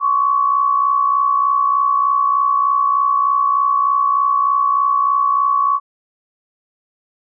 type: tone pair together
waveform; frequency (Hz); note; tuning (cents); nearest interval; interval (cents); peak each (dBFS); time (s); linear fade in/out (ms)
sine; 1065 / 1128.3; C6 / C#6; +30 / +30; minor second; 100; -20 / -13; 0-5.8; 50
effects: none